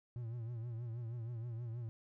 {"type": "tone with vibrato", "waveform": "triangle", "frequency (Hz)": 117, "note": "A#2", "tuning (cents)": 7, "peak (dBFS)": -38, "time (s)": [0.16, 1.89], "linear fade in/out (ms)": 0, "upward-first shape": "triangle", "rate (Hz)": 6.3, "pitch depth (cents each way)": 100, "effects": []}